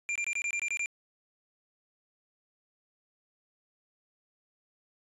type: tone bursts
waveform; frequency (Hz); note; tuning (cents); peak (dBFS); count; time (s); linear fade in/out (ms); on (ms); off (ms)
square; 2383; D7; +25; -30; 9; 0.09-0.859; 0; 65; 23
effects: resampled to 24000 Hz